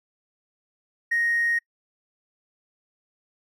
sine tone with hard clipping, 1869 Hz, A#6, 4 cents sharp, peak -21 dBFS, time 1.11-1.59 s, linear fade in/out 10 ms, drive 1 dB, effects noise-tail reverb RT60 0.1 s tail -26 dB re dry

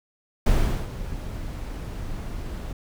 brown noise with ADSR envelope, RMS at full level -18 dBFS, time 0.46-2.73 s, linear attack 6 ms, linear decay 400 ms, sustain -14 dB, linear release 5 ms, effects none

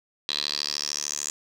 10% pulse tone with band-pass filter sweep, 73.42 Hz, D2, in tune, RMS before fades -30 dBFS, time 0.29-1.3 s, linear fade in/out 0 ms, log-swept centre 3900 to 7000 Hz, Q 6.1, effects none

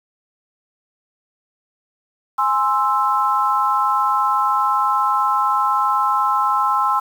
sine chord, Ab augmented, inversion none, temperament equal, 830.6 / 1046.5 / 1318.5 Hz, Ab5 / C6 / E6, 0 / 0 / 0 cents, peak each -21 / -18 / -19 dBFS, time 2.38-7 s, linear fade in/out 10 ms, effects 7-bit

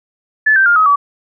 sine tone with pitch steps, 1734 / 1562.8 / 1408.4 / 1269.4 / 1144 Hz, A6 / G6 / F6 / D#6 / D6, -26 / -6 / +14 / +34 / -46 cents, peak -7 dBFS, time 0.46-0.96 s, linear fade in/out 10 ms, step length 100 ms, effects none

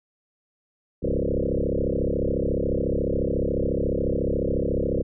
sine tone with frequency modulation, 270.6 Hz, C#4, 42 cents flat, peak -21 dBFS, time 1.02-5.03 s, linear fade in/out 20 ms, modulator 34.1 Hz, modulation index 7.8, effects none

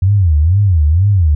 sine tone with vibrato, 87.31 Hz, F2, in tune, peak -7 dBFS, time 0.02-1.35 s, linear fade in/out 5 ms, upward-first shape sine, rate 2.1 Hz, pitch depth 290 cents each way, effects none

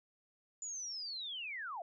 sine linear sweep, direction down, 7040 to 629 Hz, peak -40 dBFS, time 0.62-1.82 s, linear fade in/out 2 ms, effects none

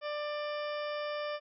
harmonic tone, 593 Hz, D5, 17 cents sharp, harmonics 1 / 2 / 3 / 4 / 5 / 6 / 8 / 9, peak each -35 / -41 / -45 / -47 / -49 / -51 / -53 / -54 dBFS, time 0.01-1.4 s, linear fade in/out 50 ms, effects none

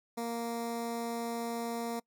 15% pulse tone with notch filter, 233.1 Hz, A#3, in tune, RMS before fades -36 dBFS, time 0.17-2 s, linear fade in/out 10 ms, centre 2800 Hz, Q 1.2, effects noise-tail reverb RT60 0.1 s tail -25 dB re dry

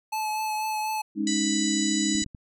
square tone with vibrato, 863 Hz, A5, 34 cents flat, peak -27 dBFS, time 0.12-1.02 s, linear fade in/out 10 ms, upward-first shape triangle, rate 4.1 Hz, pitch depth 20 cents each way
sine chord, Ab suspended fourth, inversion none, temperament equal, 207.7 / 277.2 / 311.1 Hz, Ab3 / Db4 / Eb4, 0 / 0 / 0 cents, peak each -28 / -31 / -27 dBFS, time 1.15-2.25 s, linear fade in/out 50 ms
harmonic tone, 987.8 Hz, B5, in tune, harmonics 2 / 3 / 4 / 5 / 6 / 7 / 8, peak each -36 / -39 / -32 / -37 / -39 / -30 / -36 dBFS, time 1.27-2.24 s, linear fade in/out 2 ms
clicks, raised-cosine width 5 ms, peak -29 dBFS, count 4, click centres 2.152 / 2.222 / 2.263 / 2.348 s
effects none

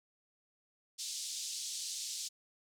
white band-pass noise, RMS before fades -41 dBFS, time 0.98-2.29 s, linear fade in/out 20 ms, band 3700 to 7900 Hz, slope 24 dB/octave, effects none

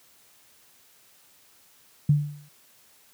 sine tone with exponential decay, 146.83 Hz, D3, in tune, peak -13 dBFS, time 2.09-2.49 s, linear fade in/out 5 ms, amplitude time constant 85 ms, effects white hiss -58 dBFS RMS until 3.13 s + high-pass 60 Hz 12 dB/octave

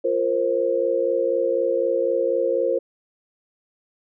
sine chord, F suspended fourth, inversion none, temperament equal with one note detuned, 349.2 / 466.2 / 530.2 Hz, F4 / Bb4 / C5, 0 / 0 / +23 cents, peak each -26 / -23 / -21 dBFS, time 0.04-2.79 s, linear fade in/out 10 ms, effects none

